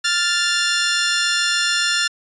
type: tone pair together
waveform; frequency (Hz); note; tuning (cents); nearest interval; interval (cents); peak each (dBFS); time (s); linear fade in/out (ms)
15% pulse; 1396.9 / 1757.9; F6 / A6; 0 / -2; major third; 398; -13; 0.04-2.08; 10
effects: resampled to 22050 Hz